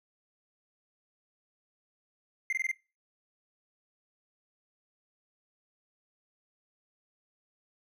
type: tone bursts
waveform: triangle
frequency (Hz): 2093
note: C7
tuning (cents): 0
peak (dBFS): -26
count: 5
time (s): 2.5-2.715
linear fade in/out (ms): 2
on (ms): 27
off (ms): 20
effects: noise-tail reverb RT60 0.3 s tail -22 dB re dry